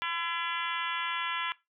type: harmonic tone with a mistuned harmonic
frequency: 337.6 Hz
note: E4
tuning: 41 cents sharp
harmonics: 3 / 4 / 5 / 6 / 7 / 8 / 9 / 10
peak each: -36 / -37 / -38 / -39 / -39 / -40 / -41 / -41 dBFS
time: 0.02-1.52 s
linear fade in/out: 0 ms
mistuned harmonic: 8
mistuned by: +33 cents
effects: noise-tail reverb RT60 0.2 s tail -19 dB re dry